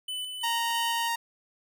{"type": "tone with tremolo", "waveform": "square", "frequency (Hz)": 3002, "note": "F#7", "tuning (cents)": 24, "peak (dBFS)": -32, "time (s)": [0.08, 1.08], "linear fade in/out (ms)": 5, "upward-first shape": "square", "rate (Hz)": 3, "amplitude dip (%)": 35}
{"type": "tone", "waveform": "sawtooth", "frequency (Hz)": 930, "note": "A#5", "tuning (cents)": -4, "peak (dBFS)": -23, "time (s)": [0.43, 1.16], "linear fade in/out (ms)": 10}
{"type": "click", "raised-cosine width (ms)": 0.2, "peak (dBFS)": -29, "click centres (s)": 0.707}
{"effects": []}